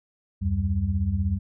sine tone cluster, 75 / 91.3 / 195.8 Hz, D2 / F#2 / G3, +37 / -23 / -2 cents, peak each -27 / -24 / -29 dBFS, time 0.41-1.39 s, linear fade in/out 20 ms, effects none

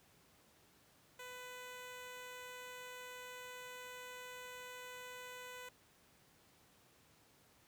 10% pulse tone, 499.3 Hz, B4, 19 cents sharp, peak -40 dBFS, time 1.19-5.69 s, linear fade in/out 5 ms, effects pink hiss -68 dBFS RMS until 7.67 s + high-pass 80 Hz 12 dB/octave

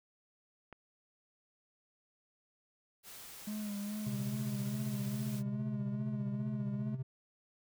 click, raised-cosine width 0.5 ms, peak -34 dBFS, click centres 0.727 s
white noise, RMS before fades -50 dBFS, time 3.03-5.43 s, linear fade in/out 50 ms
triangle tone with vibrato, 207.7 Hz, G#3, in tune, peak -35 dBFS, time 3.47-6.95 s, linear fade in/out 5 ms, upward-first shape sine, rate 2.4 Hz, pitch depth 47 cents each way
triangle tone with tremolo, 130.81 Hz, C3, in tune, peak -32 dBFS, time 4.06-7.03 s, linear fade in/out 10 ms, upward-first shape sine, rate 15 Hz, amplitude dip 65%
effects none

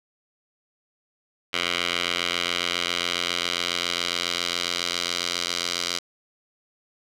10% pulse tone with band-pass filter sweep, 87.31 Hz, F2, in tune, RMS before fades -27 dBFS, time 1.53-5.99 s, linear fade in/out 10 ms, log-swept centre 2900 to 4500 Hz, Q 1.7, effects none

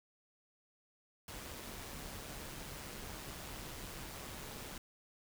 pink noise with amplitude modulation, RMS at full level -45 dBFS, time 1.28-4.78 s, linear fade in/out 2 ms, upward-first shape sine, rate 140 Hz, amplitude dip 45%, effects none

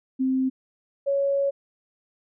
sine tone pair in turn, 261.6 / 556.6 Hz, C4 / C#5, 0 / +7 cents, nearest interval octave + minor second, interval 1307 cents, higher second, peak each -20 dBFS, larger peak neither, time 0.19-0.5 / 1.06-1.51 s, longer second, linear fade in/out 20 ms, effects none

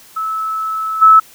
sine tone with level steps, 1303 Hz, E6, 20 cents flat, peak -17 / -3 dBFS, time 0.16-1.2 s, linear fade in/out 10 ms, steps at 1.01 s, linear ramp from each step 20 ms, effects white hiss -43 dBFS RMS until 1.34 s

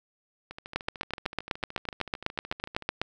two click trains, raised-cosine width 0.3 ms, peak -24 / -11 dBFS, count 32 / 19, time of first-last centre 0.51-2.823 / 0.76-3.016 s, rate 13.4 / 7.98 Hz, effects none

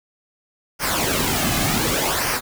pink noise with flanger, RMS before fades -21 dBFS, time 0.79-2.41 s, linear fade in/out 50 ms, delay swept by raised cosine 0.26 to 2.16 ms, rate 0.67 Hz, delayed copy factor -0.6, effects none

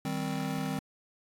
square chord, C minor, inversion first, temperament just, 156.98 / 196.22 / 261.6 Hz, Eb3 / G3 / C4, +16 / +2 / 0 cents, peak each -36 / -37 / -36 dBFS, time 0.05-0.79 s, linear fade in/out 2 ms, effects AAC 64 kbps

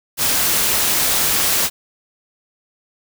white noise, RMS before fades -17 dBFS, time 0.17-1.7 s, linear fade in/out 50 ms, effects none

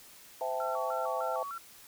sine chord, A minor seventh, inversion first, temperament equal with one note detuned, 516.6 / 659.3 / 784 / 880 Hz, C5 / E5 / G5 / A5, -22 / 0 / 0 / 0 cents, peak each -36 / -35 / -38 / -37 dBFS, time 0.41-1.43 s, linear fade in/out 2 ms
sine tone with vibrato, 1236 Hz, D#6, 12 cents flat, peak -37 dBFS, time 0.6-1.58 s, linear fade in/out 2 ms, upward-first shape square, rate 3.3 Hz, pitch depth 160 cents each way
effects white hiss -54 dBFS RMS until 1.87 s

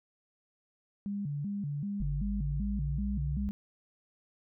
sine tone with vibrato, 170.7 Hz, F3, 39 cents flat, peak -32 dBFS, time 1.06-3.51 s, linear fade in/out 0 ms, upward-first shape square, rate 2.6 Hz, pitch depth 290 cents each way
sine linear sweep, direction up, 48.84 to 64.7 Hz, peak -32 dBFS, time 2-3.49 s, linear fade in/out 0 ms
effects none

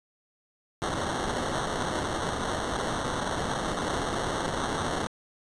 violet noise with sample-and-hold, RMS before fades -30 dBFS, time 0.82-5.07 s, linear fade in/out 0 ms, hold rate 2450 Hz, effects resampled to 22050 Hz

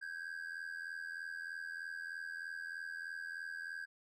triangle ring-modulated tone, 1600 Hz, G6, 35 cents sharp, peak -37 dBFS, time 0.01-3.86 s, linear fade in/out 20 ms, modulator 41.6 Hz, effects none

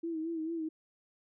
sine tone with vibrato, 325.1 Hz, E4, 24 cents flat, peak -33 dBFS, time 0.03-0.69 s, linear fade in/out 10 ms, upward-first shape sine, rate 4.5 Hz, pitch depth 60 cents each way, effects none

